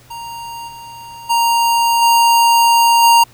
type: tone with level steps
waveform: square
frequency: 932.3 Hz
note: A#5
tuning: in tune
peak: -27 / -32 / -12 / -9 / -7 dBFS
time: 0.1-3.24 s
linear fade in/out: 10 ms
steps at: 0.67 / 1.29 / 2.01 / 3.02 s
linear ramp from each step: 20 ms
effects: added 120 Hz sine -47 dBFS peak until 3.33 s + pink hiss -47 dBFS RMS until 3.33 s